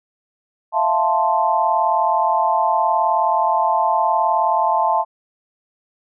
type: chord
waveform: sine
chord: F major seventh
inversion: third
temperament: equal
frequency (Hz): 659.3 / 698.5 / 880 / 1046.5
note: E5 / F5 / A5 / C6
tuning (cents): 0 / 0 / 0 / 0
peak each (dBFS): -22 / -22 / -17 / -21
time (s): 0.72-5.05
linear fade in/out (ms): 50
effects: none